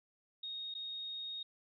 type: tone with dropouts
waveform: sine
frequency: 3729 Hz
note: A#7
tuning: in tune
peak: -40 dBFS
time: 0.43-1.43 s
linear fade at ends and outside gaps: 5 ms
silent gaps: 0.741-0.749 s
effects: none